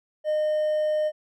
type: tone with hard clipping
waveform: triangle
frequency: 612 Hz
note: D#5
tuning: 29 cents flat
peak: -22 dBFS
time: 0.24-1.12 s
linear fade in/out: 50 ms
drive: 5 dB
effects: none